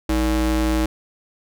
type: ring-modulated tone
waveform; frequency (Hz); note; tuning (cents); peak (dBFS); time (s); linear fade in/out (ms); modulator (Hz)
square; 130.5; C3; -4; -15; 0.09-0.86; 5; 187
effects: none